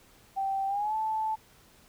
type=tone with pitch glide; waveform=sine; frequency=779 to 874.4 Hz; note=G5 to A5; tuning=-11 to -11 cents; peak=-27 dBFS; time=0.36-1.36 s; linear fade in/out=20 ms; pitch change=+200 cents; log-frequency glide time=0.67-0.95 s; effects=pink hiss -59 dBFS RMS until 1.88 s